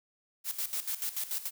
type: noise with tremolo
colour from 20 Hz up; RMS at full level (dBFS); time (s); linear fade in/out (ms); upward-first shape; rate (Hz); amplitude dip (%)
blue; -33; 0.44-1.51; 50; square; 6.9; 75
effects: none